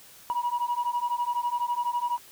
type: beating tone pair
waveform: sine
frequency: 958 / 970 Hz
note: A#5 / B5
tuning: +47 / -31 cents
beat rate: 12 Hz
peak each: -27 dBFS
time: 0.3-2.18 s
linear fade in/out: 0 ms
effects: tanh soft clip ceiling -21 dBFS + white hiss -51 dBFS RMS until 2.31 s